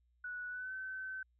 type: tone with pitch glide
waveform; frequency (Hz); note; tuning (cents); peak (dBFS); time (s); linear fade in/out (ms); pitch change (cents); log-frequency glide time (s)
sine; 1473 to 1530.2; F#6 to G6; -8 to -42; -40; 0.24-1.23; 5; +66; 0.49-0.73
effects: added 60 Hz sine -70 dBFS peak until 1.39 s